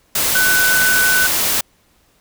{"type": "tone in noise", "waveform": "sine", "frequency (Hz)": 1500, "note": "F#6", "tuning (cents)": 23, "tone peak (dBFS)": -13, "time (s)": [0.35, 1.27], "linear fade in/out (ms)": 5, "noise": "white", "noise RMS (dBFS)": -17, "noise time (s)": [0.15, 1.61], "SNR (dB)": 1, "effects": ["pink hiss -57 dBFS RMS until 2.2 s"]}